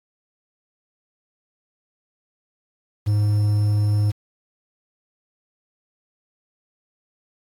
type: tone with quantisation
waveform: triangle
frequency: 104.4 Hz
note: G#2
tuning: 10 cents sharp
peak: -14 dBFS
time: 3.06-4.12 s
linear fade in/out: 20 ms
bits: 7
effects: AAC 48 kbps